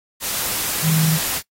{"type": "tone in noise", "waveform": "sine", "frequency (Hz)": 159.7, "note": "D#3", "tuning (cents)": 45, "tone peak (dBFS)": -15, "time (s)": [0.82, 1.19], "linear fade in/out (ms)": 50, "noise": "white", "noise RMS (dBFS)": -23, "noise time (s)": [0.2, 1.42], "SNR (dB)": 5, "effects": ["noise-tail reverb RT60 0.1 s tail -20 dB re dry", "AAC 48 kbps"]}